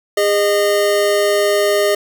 square tone pair together, 407.8 / 615 Hz, G#4 / D#5, -32 / -20 cents, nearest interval perfect fifth, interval 712 cents, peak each -16 dBFS, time 0.17-1.95 s, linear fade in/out 5 ms, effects none

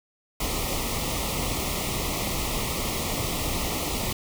pink band-stop noise, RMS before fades -28 dBFS, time 0.4-4.13 s, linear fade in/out 5 ms, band 1300 to 1900 Hz, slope 96 dB/octave, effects none

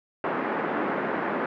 pink band-pass noise, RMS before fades -28 dBFS, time 0.24-1.46 s, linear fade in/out 2 ms, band 220 to 1800 Hz, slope 24 dB/octave, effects none

